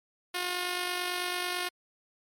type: tone with amplitude modulation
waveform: 5% pulse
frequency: 358.1 Hz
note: F4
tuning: 43 cents sharp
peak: -17 dBFS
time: 0.34-1.69 s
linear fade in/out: 10 ms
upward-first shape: sine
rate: 49.1 Hz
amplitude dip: 40%
effects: MP3 64 kbps